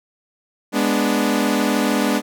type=chord; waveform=sawtooth; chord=G# diminished; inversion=none; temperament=equal; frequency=207.7 / 246.9 / 293.7 Hz; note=G#3 / B3 / D4; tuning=0 / 0 / 0 cents; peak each=-17 dBFS; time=0.72-2.22 s; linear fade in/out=50 ms; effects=none